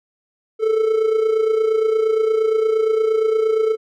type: tone with amplitude modulation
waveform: triangle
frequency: 440 Hz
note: A4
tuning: in tune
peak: -10 dBFS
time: 0.59-3.77 s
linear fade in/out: 50 ms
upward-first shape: sine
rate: 28.6 Hz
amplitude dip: 60%
effects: none